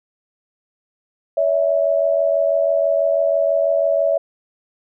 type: tone pair together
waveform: sine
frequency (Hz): 566.9 / 653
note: C#5 / E5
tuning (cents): +39 / -17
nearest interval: major second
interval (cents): 244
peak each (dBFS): -17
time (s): 1.37-4.18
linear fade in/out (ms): 5
effects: none